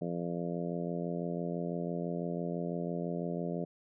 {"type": "harmonic tone", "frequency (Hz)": 86, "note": "F2", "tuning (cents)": -26, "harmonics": [2, 3, 4, 5, 6, 7, 8], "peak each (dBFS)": [-36, -41, -42, -41, -44, -42, -47], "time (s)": [0.01, 3.65], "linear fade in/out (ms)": 10, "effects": []}